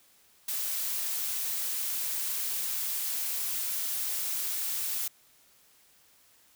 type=noise; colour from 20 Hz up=blue; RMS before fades=-32 dBFS; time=0.48-5.08 s; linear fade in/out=5 ms; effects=white hiss -62 dBFS RMS until 6.55 s